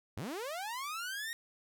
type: linear sweep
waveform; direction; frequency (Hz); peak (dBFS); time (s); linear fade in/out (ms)
sawtooth; up; 77.78 to 1886; -34; 0.17-1.33; 0
effects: none